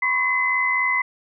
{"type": "tone cluster", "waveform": "sine", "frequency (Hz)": [1006, 1090, 2037], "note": ["B5", "C#6", "C7"], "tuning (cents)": [32, -29, -47], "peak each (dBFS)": [-27, -27, -19], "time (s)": [0.02, 1.02], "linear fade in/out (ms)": 5, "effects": []}